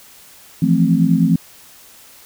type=chord; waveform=sine; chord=F major seventh; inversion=third; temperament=equal with one note detuned; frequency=164.81 / 174.61 / 219.2 / 261.6 Hz; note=E3 / F3 / A3 / C4; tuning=0 / 0 / -6 / 0 cents; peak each=-16 / -16 / -18 / -17 dBFS; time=0.62-1.36 s; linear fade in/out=5 ms; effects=white hiss -44 dBFS RMS until 2.25 s